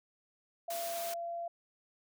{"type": "tone with pitch glide", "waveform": "sine", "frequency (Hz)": [680, 683.9], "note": ["F5", "F5"], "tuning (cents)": [-46, -36], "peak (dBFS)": -36, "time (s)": [0.68, 1.48], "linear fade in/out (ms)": 5, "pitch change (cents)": 10, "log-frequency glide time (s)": [0.88, 1.33]}
{"type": "high-pass noise", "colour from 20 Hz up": "white", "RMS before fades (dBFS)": -42, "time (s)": [0.7, 1.14], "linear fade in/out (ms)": 5, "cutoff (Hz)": 260, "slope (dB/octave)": 12}
{"effects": []}